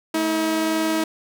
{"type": "tone pair together", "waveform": "sawtooth", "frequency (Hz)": [220.6, 320.1], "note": ["A3", "D#4"], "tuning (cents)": [5, 49], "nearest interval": "tritone", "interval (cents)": 644, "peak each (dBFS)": [-26, -16], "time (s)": [0.14, 1.04], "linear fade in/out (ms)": 5, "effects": []}